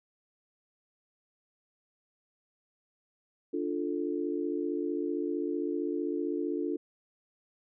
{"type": "chord", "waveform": "sine", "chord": "D minor", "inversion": "none", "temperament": "equal", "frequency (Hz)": [293.7, 349.2, 440], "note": ["D4", "F4", "A4"], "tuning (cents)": [0, 0, 0], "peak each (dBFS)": [-33, -33, -36], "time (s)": [3.53, 6.77], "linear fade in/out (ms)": 10, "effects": []}